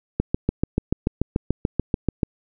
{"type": "click train", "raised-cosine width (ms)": 3, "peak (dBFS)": -6, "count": 15, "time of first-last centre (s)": [0.2, 2.232], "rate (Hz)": 6.89, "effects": []}